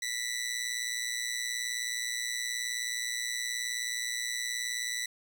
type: tone with amplitude modulation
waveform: 15% pulse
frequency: 1973 Hz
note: B6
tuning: 2 cents flat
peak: -23 dBFS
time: 0.02-5.06 s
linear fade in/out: 5 ms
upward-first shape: sine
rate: 119 Hz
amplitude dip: 65%
effects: none